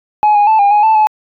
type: tone with pitch steps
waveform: sine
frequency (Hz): 844 / 824 / 876 / 807 / 834 / 880 / 858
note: G#5 / G#5 / A5 / G#5 / G#5 / A5 / A5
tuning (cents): +28 / -14 / -8 / -50 / +7 / 0 / -44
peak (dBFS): -4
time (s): 0.23-1.07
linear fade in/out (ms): 0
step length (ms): 120
effects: tanh soft clip ceiling -5 dBFS